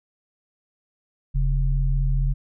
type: tone pair together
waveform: sine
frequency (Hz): 40.43 / 136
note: E1 / C#3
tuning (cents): -33 / -33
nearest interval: octave + major sixth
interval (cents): 2100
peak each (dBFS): -19 / -24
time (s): 1.34-2.34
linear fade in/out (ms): 20
effects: none